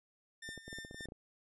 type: tone with tremolo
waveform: sawtooth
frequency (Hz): 1801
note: A6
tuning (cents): +40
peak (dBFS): -40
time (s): 0.42-1.06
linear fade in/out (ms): 5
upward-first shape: sine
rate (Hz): 3.6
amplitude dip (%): 75
type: clicks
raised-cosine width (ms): 2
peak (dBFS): -35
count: 12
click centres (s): 0.49 / 0.577 / 0.68 / 0.729 / 0.786 / 0.849 / 0.911 / 0.945 / 1.008 / 1.056 / 1.087 / 1.121
effects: resampled to 24000 Hz